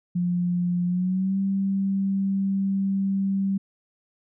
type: tone with pitch glide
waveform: sine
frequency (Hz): 176.7 to 194.93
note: F3 to G3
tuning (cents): +21 to -9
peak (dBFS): -21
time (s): 0.15-3.58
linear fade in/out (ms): 10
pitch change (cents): +170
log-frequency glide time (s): 0.86-1.38
effects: none